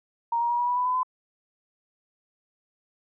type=tone with pitch steps; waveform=sine; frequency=934 / 945.4 / 956.9 / 968.6 / 980.4 / 992.4 / 1004.5 / 1016.8 Hz; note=A#5 / A#5 / A#5 / B5 / B5 / B5 / B5 / C6; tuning=+3 / +24 / +45 / -34 / -13 / +8 / +29 / -50 cents; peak=-22 dBFS; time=0.32-1.032 s; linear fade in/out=5 ms; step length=89 ms; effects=none